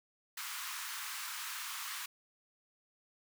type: high-pass noise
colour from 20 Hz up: pink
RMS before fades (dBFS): -42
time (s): 0.37-2.06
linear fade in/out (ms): 5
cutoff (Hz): 1000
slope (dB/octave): 48
effects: none